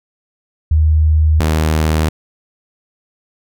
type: tone pair in turn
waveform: sine / sawtooth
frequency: 77.78 / 78.28 Hz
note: D#2 / D#2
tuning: 0 / +11 cents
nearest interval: unison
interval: 11 cents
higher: second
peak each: -8 dBFS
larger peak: neither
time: 0.71-1.4 / 1.4-2.09 s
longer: neither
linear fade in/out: 5 ms
effects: none